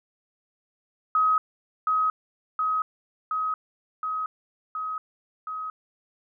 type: tone with echo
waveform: sine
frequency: 1267 Hz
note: D#6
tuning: 31 cents sharp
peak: -18 dBFS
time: 1.15-1.38 s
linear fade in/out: 2 ms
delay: 720 ms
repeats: 6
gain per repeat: -2 dB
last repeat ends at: 5.7 s
effects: none